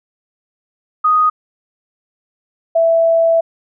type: tone pair in turn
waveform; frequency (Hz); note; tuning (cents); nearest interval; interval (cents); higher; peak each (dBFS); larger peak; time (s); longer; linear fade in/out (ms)
sine; 1244.5 / 661.3; D#6 / E5; 0 / +5; major seventh; 1095; first; -9 / -9; neither; 1.04-1.3 / 2.75-3.41; second; 10
effects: none